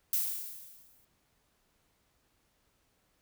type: noise with exponential decay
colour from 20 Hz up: violet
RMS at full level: -28 dBFS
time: 0.13-1.05 s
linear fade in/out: 2 ms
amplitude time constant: 200 ms
effects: pink hiss -73 dBFS RMS until 3.21 s